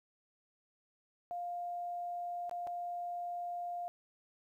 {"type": "tone with dropouts", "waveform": "sine", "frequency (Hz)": 702, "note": "F5", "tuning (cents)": 9, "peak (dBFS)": -37, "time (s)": [1.31, 3.88], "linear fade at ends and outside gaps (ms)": 0, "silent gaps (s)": [[2.495, 2.512], [2.669, 2.673]], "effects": ["12-bit"]}